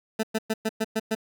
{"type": "tone bursts", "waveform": "20% pulse", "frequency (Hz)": 220, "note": "A3", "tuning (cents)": 0, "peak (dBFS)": -18, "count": 7, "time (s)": [0.19, 1.151], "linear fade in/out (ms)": 10, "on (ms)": 43, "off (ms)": 110, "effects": []}